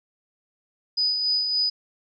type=tone with tremolo; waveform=sine; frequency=4976 Hz; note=D#8; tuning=1 cent flat; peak=-19 dBFS; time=0.97-1.7 s; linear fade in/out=10 ms; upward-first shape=sine; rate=3.5 Hz; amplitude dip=40%; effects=none